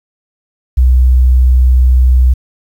sine tone, 63.1 Hz, B1, 38 cents sharp, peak -4 dBFS, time 0.77-2.34 s, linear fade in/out 10 ms, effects 7-bit

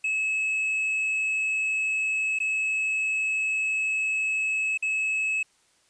triangle tone with dropouts, 2586 Hz, E7, 34 cents flat, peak -22 dBFS, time 0.04-5.43 s, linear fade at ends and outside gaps 5 ms, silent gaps 2.389-2.401 / 4.776-4.824 s, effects white hiss -64 dBFS RMS until 5.89 s + resampled to 22050 Hz

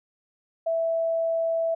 sine tone, 659 Hz, E5, 1 cent flat, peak -22 dBFS, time 0.66-1.75 s, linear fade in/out 10 ms, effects none

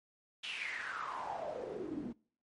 pink noise with band-pass filter sweep, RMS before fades -41 dBFS, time 0.43-2.13 s, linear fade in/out 10 ms, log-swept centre 3100 to 230 Hz, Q 6.5, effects noise-tail reverb RT60 0.5 s tail -25 dB re dry + MP3 48 kbps

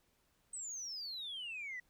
sine exponential sweep, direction down, 8280 to 1921 Hz, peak -40 dBFS, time 0.53-1.8 s, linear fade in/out 5 ms, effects tanh soft clip ceiling -38 dBFS + pink hiss -75 dBFS RMS until 1.89 s

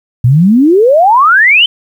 sine exponential sweep, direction up, 114.4 to 3136 Hz, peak -3 dBFS, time 0.24-1.66 s, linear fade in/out 5 ms, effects 7-bit

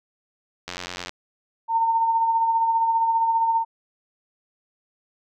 click train, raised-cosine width 0.2 ms, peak -14 dBFS, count 38, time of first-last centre 0.68-1.094 s, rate 89.4 Hz
sine tone with tremolo, 910 Hz, A#5, 42 cents flat, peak -16 dBFS, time 1.68-3.65 s, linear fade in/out 50 ms, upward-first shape sine, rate 15 Hz, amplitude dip 40%
effects none

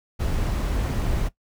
brown noise, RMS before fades -24 dBFS, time 0.19-1.29 s, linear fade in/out 20 ms, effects noise-tail reverb RT60 0.1 s tail -17 dB re dry

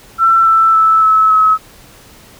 sine tone with pitch steps, 1342 / 1327.4 / 1312.9 / 1298.5 / 1284.4 Hz, E6 / E6 / E6 / E6 / E6, +31 / +12 / -7 / -26 / -45 cents, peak -6 dBFS, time 0.18-1.58 s, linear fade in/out 50 ms, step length 280 ms, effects pink hiss -41 dBFS RMS until 2.39 s

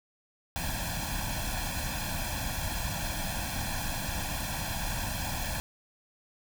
pink noise with comb filter, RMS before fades -33 dBFS, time 0.56-5.6 s, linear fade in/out 0 ms, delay 1.2 ms, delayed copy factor +1, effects none

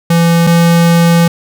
square tone pair in turn, 168.6 / 169.26 Hz, E3 / E3, +39 / +46 cents, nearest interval unison, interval 7 cents, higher second, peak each -7 / -6 dBFS, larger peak second, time 0.1-0.47 / 0.47-1.28 s, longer second, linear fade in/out 5 ms, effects none

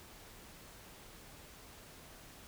silence, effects pink hiss -55 dBFS RMS until 2.47 s

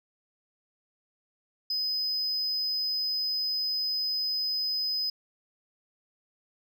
sine tone, 5030 Hz, D#8, 18 cents sharp, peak -24 dBFS, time 1.7-5.1 s, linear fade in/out 5 ms, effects tanh soft clip ceiling -26 dBFS

